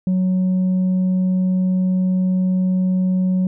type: tone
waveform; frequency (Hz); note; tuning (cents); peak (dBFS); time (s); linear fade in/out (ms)
sine; 185; F#3; 0; -12; 0.07-3.47; 2
effects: tanh soft clip ceiling -14 dBFS